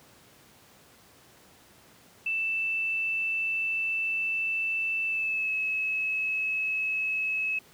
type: tone with pitch glide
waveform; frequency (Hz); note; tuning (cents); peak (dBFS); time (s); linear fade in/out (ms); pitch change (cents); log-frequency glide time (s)
sine; 2653 to 2580; E7 to E7; +10 to -38; -26; 2.26-7.59; 5; -48; 5.05-5.54
effects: pink hiss -56 dBFS RMS until 7.73 s + high-pass 100 Hz 12 dB/octave